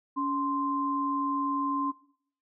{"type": "tone pair together", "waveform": "sine", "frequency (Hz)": [282, 1044], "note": ["C#4", "C6"], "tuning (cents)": [30, -4], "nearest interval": "octave + major seventh", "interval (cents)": 2266, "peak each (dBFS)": [-30, -29], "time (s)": [0.16, 1.92], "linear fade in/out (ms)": 20, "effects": ["noise-tail reverb RT60 0.6 s tail -19 dB re dry"]}